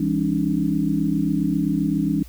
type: tone cluster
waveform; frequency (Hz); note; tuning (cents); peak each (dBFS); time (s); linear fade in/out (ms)
sine; 166.1 / 202.6 / 274.6 / 302.1; E3 / G#3 / C#4 / D4; +13 / -43 / -16 / +49; -24; 0-2.23; 5
effects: added 60 Hz sine -39 dBFS peak until 2.28 s + white hiss -51 dBFS RMS until 2.28 s